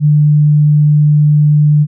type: tone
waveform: sine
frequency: 149.2 Hz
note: D3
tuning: 28 cents sharp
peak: -5 dBFS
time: 0-1.87 s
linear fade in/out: 50 ms
effects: none